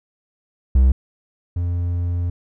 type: tone pair in turn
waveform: triangle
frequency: 64.6 / 87.33 Hz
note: C2 / F2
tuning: -21 / 0 cents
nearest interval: perfect fourth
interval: 521 cents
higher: second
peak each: -8 / -17 dBFS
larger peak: first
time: 0.75-0.92 / 1.56-2.3 s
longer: second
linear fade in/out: 5 ms
effects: none